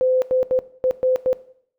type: tone bursts at uneven times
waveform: sine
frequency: 513 Hz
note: C5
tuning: 34 cents flat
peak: -15 dBFS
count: 6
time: 0.01-0.22 / 0.31-0.43 / 0.51-0.59 / 0.84-0.91 / 1.03-1.16 / 1.26-1.33 s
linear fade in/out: 0 ms
effects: noise-tail reverb RT60 0.6 s tail -17 dB re dry